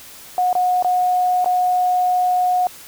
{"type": "tone with dropouts", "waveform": "sine", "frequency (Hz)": 727, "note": "F#5", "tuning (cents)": -31, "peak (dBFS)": -14, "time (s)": [0.38, 2.67], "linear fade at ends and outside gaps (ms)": 1, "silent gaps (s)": [[0.529, 0.552], [0.825, 0.846], [1.445, 1.459]], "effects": ["white hiss -40 dBFS RMS until 2.87 s"]}